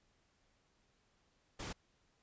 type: noise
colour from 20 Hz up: pink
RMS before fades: -44 dBFS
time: 1.59-1.73 s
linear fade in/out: 10 ms
effects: pink hiss -75 dBFS RMS until 2.22 s + resampled to 16000 Hz